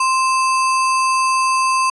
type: tone with sample-and-hold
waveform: sine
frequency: 1046.5 Hz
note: C6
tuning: in tune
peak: -13 dBFS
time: 0-1.9 s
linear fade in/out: 5 ms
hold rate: 3675 Hz
effects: resampled to 24000 Hz